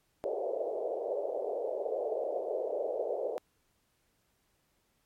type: band-pass noise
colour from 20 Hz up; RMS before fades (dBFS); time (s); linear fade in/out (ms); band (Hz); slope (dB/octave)
pink; -34; 0.24-3.38; 0; 420 to 660; 48
effects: pink hiss -74 dBFS RMS until 5.05 s + MP3 64 kbps